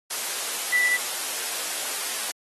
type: tone in noise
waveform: sine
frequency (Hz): 1975.5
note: B6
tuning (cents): 0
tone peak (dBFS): -19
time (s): 0.72-0.97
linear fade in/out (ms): 10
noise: white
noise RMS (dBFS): -29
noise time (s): 0.1-2.32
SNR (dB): +7
effects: high-pass 400 Hz 12 dB/octave + AAC 32 kbps